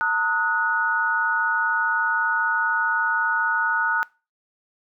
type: tone cluster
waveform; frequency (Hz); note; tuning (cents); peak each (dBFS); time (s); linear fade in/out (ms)
sine; 906 / 1261 / 1466; A#5 / D#6 / F#6; -50 / +23 / -16; -25 / -27 / -21; 0.01-4.03; 0
effects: noise-tail reverb RT60 0.3 s tail -22 dB re dry